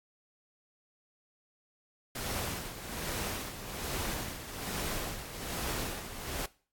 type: noise with tremolo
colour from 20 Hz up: pink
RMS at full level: -35 dBFS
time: 2.15-6.46 s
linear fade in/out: 5 ms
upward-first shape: sine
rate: 1.2 Hz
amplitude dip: 65%
effects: noise-tail reverb RT60 0.4 s tail -20 dB re dry + AAC 64 kbps